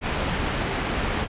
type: low-pass noise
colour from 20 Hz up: pink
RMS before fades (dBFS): -26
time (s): 0.01-1.28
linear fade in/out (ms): 50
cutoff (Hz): 3300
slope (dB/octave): 24
effects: resampled to 8000 Hz